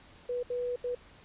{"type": "tone bursts at uneven times", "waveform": "sine", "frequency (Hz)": 490.4, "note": "B4", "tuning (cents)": -12, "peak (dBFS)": -30, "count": 3, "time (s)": [[0.29, 0.43], [0.5, 0.76], [0.84, 0.95]], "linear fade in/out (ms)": 5, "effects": ["pink hiss -56 dBFS RMS until 1.24 s", "resampled to 8000 Hz"]}